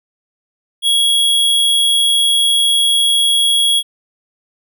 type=tone; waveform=square; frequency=3322 Hz; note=G#7; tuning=in tune; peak=-11 dBFS; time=0.82-3.83 s; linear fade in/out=50 ms; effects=none